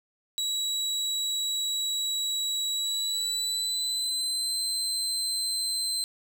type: tone with pitch glide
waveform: 30% pulse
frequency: 3892 to 4097 Hz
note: B7 to C8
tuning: -26 to -37 cents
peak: -24 dBFS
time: 0.38-6.04 s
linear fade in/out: 0 ms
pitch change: +89 cents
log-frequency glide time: 2.75-4.57 s
effects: none